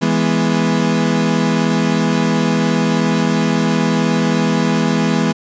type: chord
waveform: 35% pulse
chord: E major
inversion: none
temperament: equal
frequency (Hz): 164.81 / 207.7 / 246.9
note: E3 / G#3 / B3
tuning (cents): 0 / 0 / 0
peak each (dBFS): -16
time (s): 0.01-5.33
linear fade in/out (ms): 20
effects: resampled to 16000 Hz